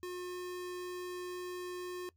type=tone; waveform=square; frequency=359.8 Hz; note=F#4; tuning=48 cents flat; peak=-40 dBFS; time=0.03-2.09 s; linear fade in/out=0 ms; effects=noise-tail reverb RT60 0.1 s tail -21 dB re dry + added 84 Hz sine -68 dBFS peak until 2.16 s